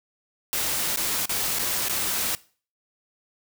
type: noise with dropouts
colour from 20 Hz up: white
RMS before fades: -26 dBFS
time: 0.53-2.35 s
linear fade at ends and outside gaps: 0 ms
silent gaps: 0.96-0.973 / 1.256-1.294 / 1.587-1.594 / 1.884-1.896 s
effects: noise-tail reverb RT60 0.4 s tail -20 dB re dry